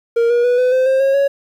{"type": "tone with pitch steps", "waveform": "triangle", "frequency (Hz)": [466.2, 478.2, 490.5, 503.1, 516.1, 529.4, 543, 557], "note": ["A#4", "A#4", "B4", "B4", "C5", "C5", "C#5", "C#5"], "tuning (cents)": [0, 44, -12, 32, -24, 20, -36, 8], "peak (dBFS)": -9, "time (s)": [0.16, 1.28], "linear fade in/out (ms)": 10, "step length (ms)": 140, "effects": ["8-bit"]}